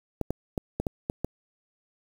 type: clicks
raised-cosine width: 2 ms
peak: -14 dBFS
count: 7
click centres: 0.213 / 0.306 / 0.578 / 0.8 / 0.868 / 1.099 / 1.246 s
effects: 7-bit